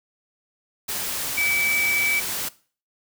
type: tone in noise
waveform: sine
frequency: 2300 Hz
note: D7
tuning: 37 cents flat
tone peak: -20 dBFS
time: 1.37-2.2 s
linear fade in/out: 10 ms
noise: white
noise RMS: -28 dBFS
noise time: 0.88-2.49 s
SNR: +5 dB
effects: noise-tail reverb RT60 0.4 s tail -19 dB re dry